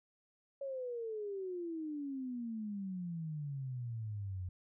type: exponential sweep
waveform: sine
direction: down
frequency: 559 to 88.7 Hz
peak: -38 dBFS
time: 0.61-4.49 s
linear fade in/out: 5 ms
effects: none